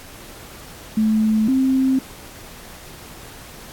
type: tone pair in turn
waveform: sine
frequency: 217.7 / 263.4 Hz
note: A3 / C4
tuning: -18 / +12 cents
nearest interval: minor third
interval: 330 cents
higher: second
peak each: -14 dBFS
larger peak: neither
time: 0.97-1.48 / 1.48-1.99 s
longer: neither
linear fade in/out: 5 ms
effects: pink hiss -40 dBFS RMS until 3.72 s + AAC 64 kbps